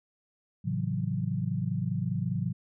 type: chord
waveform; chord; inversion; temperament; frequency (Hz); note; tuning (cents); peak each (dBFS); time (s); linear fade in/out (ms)
sine; F# minor seventh; first; equal with one note detuned; 110 / 135.11 / 164.81 / 185; A2 / C#3 / E3 / F#3; 0 / -44 / 0 / 0; -33; 0.64-2.53; 20
effects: none

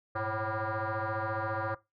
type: tone with frequency modulation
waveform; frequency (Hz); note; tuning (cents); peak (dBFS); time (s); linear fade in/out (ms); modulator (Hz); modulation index
sine; 319.7; D#4; +47; -29; 0.15-1.75; 10; 218; 5.6
effects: noise-tail reverb RT60 0.2 s tail -19 dB re dry + tanh soft clip ceiling -26 dBFS

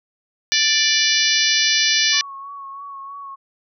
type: harmonic tone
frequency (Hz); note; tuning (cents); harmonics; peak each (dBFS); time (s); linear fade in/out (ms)
587.3; D5; 0; 3 / 4 / 5 / 6 / 7 / 8 / 9 / 10; -23 / -23 / -23 / -23 / -23 / -23 / -23 / -23; 0.52-2.21; 0
type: tone with vibrato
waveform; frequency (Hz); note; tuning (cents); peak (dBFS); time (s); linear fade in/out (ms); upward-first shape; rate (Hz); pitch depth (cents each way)
sine; 1108.7; C#6; 0; -31; 2.12-3.36; 20; sine; 3.1; 27
effects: none

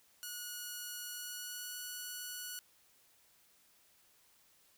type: tone with pitch glide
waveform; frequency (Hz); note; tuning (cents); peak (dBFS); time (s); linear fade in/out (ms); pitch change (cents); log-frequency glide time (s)
5% pulse; 1455 to 1471.1; F#6 to F#6; -29 to -10; -31; 0.23-2.59; 0; +19; 1.07-1.77
effects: white hiss -68 dBFS RMS until 4.77 s

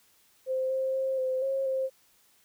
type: tone with pitch steps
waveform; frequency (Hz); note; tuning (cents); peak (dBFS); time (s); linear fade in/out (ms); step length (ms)
sine; 521 / 527 / 530 / 518 / 539 / 528; C5 / C5 / C5 / C5 / C#5 / C5; -7 / +12 / +22 / -17 / -49 / +16; -26; 0.46-1.9; 50; 240
effects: white hiss -64 dBFS RMS until 2.44 s

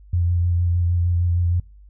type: tone with vibrato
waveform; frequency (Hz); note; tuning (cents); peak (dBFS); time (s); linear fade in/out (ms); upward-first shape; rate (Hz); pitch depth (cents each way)
sine; 87.1; F2; -4; -16; 0.13-1.6; 5; sine; 6.5; 22
effects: noise-tail reverb RT60 0.4 s tail -25 dB re dry + added 50 Hz sine -43 dBFS peak until 1.89 s

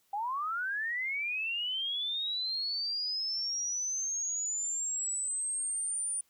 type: linear sweep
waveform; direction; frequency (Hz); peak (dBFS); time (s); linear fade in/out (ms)
sine; up; 782 to 9397; -31; 0.13-6.21; 5
effects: white hiss -71 dBFS RMS until 6.29 s

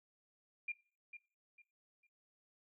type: tone with echo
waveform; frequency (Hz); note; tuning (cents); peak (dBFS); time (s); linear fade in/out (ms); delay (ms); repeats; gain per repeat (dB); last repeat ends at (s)
sine; 2400; D7; +37; -37; 0.68-0.72; 5; 450; 3; -11; 2.07
effects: noise-tail reverb RT60 0.4 s tail -20 dB re dry

